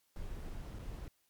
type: noise with dropouts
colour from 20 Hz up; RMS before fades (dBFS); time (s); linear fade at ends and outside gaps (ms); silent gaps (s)
brown; -43; 0.16-1.08; 1; 0.788-0.792
effects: white hiss -75 dBFS RMS until 1.29 s + MP3 96 kbps